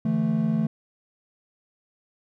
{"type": "chord", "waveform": "triangle", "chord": "D suspended second", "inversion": "none", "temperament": "equal with one note detuned", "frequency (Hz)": [146.83, 166.92, 220], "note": ["D3", "E3", "A3"], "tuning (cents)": [0, 22, 0], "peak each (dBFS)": [-27, -24, -21], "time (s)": [0.05, 0.67], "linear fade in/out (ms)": 5, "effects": []}